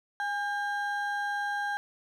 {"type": "ring-modulated tone", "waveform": "triangle", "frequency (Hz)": 1210, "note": "D#6", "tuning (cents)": -49, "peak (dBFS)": -24, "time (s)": [0.2, 1.77], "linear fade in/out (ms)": 0, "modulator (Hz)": 391, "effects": []}